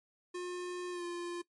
square tone with pitch glide, 357.7 to 348.1 Hz, F4 to F4, +41 to -6 cents, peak -38 dBFS, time 0.34-1.42 s, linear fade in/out 10 ms, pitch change -47 cents, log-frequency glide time 0.91-1.04 s, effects noise-tail reverb RT60 0.1 s tail -19 dB re dry + MP3 48 kbps

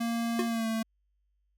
square tone with pitch glide, 232.1 to 223.7 Hz, A#3 to A3, -7 to +29 cents, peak -29 dBFS, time 0-0.83 s, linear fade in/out 10 ms, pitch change -64 cents, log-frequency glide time 0.47-0.67 s
square tone with exponential decay, 362 Hz, F#4, 38 cents flat, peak -25 dBFS, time 0.39-0.51 s, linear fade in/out 2 ms, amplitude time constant 26 ms
effects added 50 Hz sine -70 dBFS peak until 1.57 s

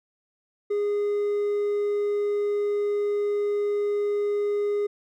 triangle tone with hard clipping, 411.4 Hz, G#4, 16 cents flat, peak -23 dBFS, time 0.7-4.87 s, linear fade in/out 10 ms, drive 5 dB, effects none

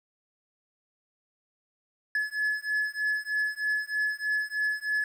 triangle beating tone pair, 1708 / 1711.2 Hz, G#6 / A6, +48 / -49 cents, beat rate 3.2 Hz, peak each -28 / -28 dBFS, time 2.15-5.04 s, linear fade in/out 2 ms, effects 10-bit

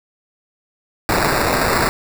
blue noise with sample-and-hold, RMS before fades -17 dBFS, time 1.09-1.89 s, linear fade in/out 0 ms, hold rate 3150 Hz, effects none

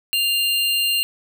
square tone pair together, 2794 / 4191 Hz, F7 / C8, 0 / +2 cents, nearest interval perfect fifth, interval 702 cents, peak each -19 / -25 dBFS, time 0.13-1.03 s, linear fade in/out 0 ms, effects none

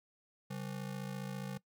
square ring-modulated tone, 164.81 Hz, E3, in tune, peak -37 dBFS, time 0.5-1.58 s, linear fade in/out 10 ms, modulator 27.4 Hz, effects noise-tail reverb RT60 0.1 s tail -20 dB re dry

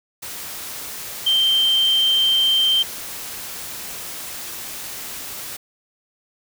sine tone in noise, 3136 Hz, G7, in tune, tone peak -14 dBFS, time 1.26-2.83 s, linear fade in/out 10 ms, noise white, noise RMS -32 dBFS, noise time 0.22-5.57 s, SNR +15 dB, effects none

